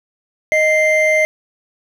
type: tone pair together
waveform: triangle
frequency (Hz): 622.3 / 2091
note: D#5 / C7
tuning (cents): 0 / -2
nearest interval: octave + major sixth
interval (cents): 2098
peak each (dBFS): -12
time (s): 0.52-1.25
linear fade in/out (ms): 0
effects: none